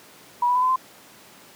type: tone with pitch steps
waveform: sine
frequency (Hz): 969 / 985.4 / 1002 / 1018.9 / 1036.2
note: B5 / B5 / B5 / C6 / C6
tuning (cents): -33 / -4 / +25 / -46 / -17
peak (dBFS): -17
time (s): 0.42-0.76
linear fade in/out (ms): 5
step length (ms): 68
effects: pink hiss -48 dBFS RMS until 1.55 s + high-pass 200 Hz 12 dB/octave